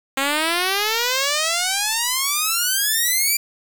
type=exponential sweep; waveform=5% pulse; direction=up; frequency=266.2 to 2384 Hz; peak=-7 dBFS; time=0.17-3.37 s; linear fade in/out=5 ms; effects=7-bit